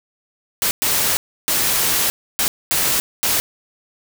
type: noise bursts at uneven times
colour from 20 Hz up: white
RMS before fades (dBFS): -18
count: 6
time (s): 0.62-0.71 / 0.82-1.17 / 1.48-2.1 / 2.39-2.48 / 2.71-3 / 3.23-3.4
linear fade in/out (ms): 0
effects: none